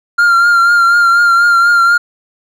triangle tone with vibrato, 1393 Hz, F6, 5 cents flat, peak -4 dBFS, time 0.18-1.98 s, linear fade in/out 10 ms, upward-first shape triangle, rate 4.1 Hz, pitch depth 37 cents each way, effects none

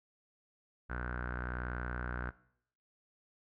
sawtooth tone with low-pass filter, 61.1 Hz, B1, 18 cents flat, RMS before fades -39 dBFS, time 0.89-2.31 s, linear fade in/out 20 ms, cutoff 1500 Hz, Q 9.7, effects noise-tail reverb RT60 0.7 s tail -20 dB re dry

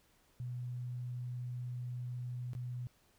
sine tone with dropouts, 123.47 Hz, B2, in tune, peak -38 dBFS, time 0.4-2.87 s, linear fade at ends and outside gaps 0 ms, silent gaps 2.533-2.551 s, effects pink hiss -70 dBFS RMS until 3.18 s

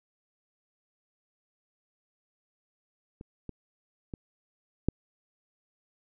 clicks, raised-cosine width 3 ms, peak -30 / -25 / -24 / -11 dBFS, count 4, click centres 3.211 / 3.493 / 4.138 / 4.886 s, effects none

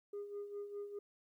sine tone with tremolo, 407.9 Hz, G#4, 31 cents flat, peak -38 dBFS, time 0.13-0.99 s, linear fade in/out 5 ms, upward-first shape sine, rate 4.9 Hz, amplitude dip 65%, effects tanh soft clip ceiling -39 dBFS + 13-bit

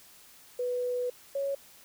sine tone pair in turn, 493.9 / 554.4 Hz, B4 / C#5, 0 / 0 cents, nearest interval major second, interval 200 cents, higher second, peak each -28 dBFS, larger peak neither, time 0.59-1.1 / 1.35-1.55 s, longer first, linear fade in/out 5 ms, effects white hiss -55 dBFS RMS until 1.84 s

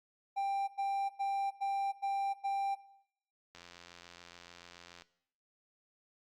triangle tone bursts, 790 Hz, G5, 13 cents sharp, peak -29 dBFS, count 6, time 0.36-2.755 s, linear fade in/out 20 ms, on 320 ms, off 95 ms
click train, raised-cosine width 0.2 ms, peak -34 dBFS, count 129, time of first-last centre 3.55-5.021 s, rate 87 Hz
effects noise-tail reverb RT60 0.7 s tail -17 dB re dry + Opus 48 kbps

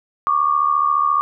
sine tone pair together, 1118 / 1192.4 Hz, C#6 / D6, +14 / +26 cents, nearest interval minor second, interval 112 cents, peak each -17 dBFS, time 0.27-1.21 s, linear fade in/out 0 ms, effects none

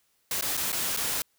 white noise with dropouts, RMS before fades -29 dBFS, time 0.31-1.22 s, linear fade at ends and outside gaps 2 ms, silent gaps 0.411-0.423 / 0.57-0.574 / 0.72-0.727 / 0.965-0.972 s, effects white hiss -70 dBFS RMS until 1.38 s

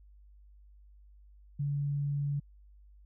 sine tone, 143 Hz, D3, 46 cents flat, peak -29 dBFS, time 1.59-2.4 s, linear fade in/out 10 ms, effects added 50 Hz sine -54 dBFS peak until 3.05 s

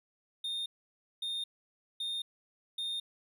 triangle tone bursts, 3657 Hz, A#7, 34 cents flat, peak -32 dBFS, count 4, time 0.44-3 s, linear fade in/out 5 ms, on 220 ms, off 560 ms, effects none

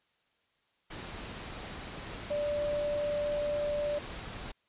sine tone in noise, 587.3 Hz, D5, in tune, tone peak -29 dBFS, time 2.3-3.99 s, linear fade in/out 10 ms, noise pink, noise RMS -42 dBFS, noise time 0.9-4.52 s, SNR +10 dB, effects white hiss -73 dBFS RMS until 4.68 s + resampled to 8000 Hz

